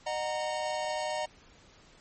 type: chord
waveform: square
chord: D# minor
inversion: none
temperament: equal with one note detuned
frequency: 612.6 / 740 / 932.3 Hz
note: D#5 / F#5 / A#5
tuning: -27 / 0 / 0 cents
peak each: -34 / -37 / -37 dBFS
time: 0.06-1.26 s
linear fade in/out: 10 ms
effects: pink hiss -58 dBFS RMS until 2 s + MP3 32 kbps